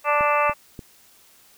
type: harmonic tone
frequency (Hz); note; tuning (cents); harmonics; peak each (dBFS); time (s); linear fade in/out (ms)
293.7; D4; 0; 2 / 3 / 4 / 5 / 6 / 7 / 8 / 9; -23 / -24 / -21 / -31 / -34 / -30 / -33 / -27; 0.04-0.54; 50
type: clicks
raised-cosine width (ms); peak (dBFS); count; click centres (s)
3; -22; 3; 0.209 / 0.496 / 0.792
effects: white hiss -54 dBFS RMS until 1.57 s